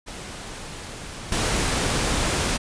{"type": "noise with level steps", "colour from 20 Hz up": "pink", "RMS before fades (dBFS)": [-36, -23], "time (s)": [0.06, 2.58], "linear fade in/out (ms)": 20, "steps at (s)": 1.32, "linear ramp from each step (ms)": 2, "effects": ["resampled to 22050 Hz"]}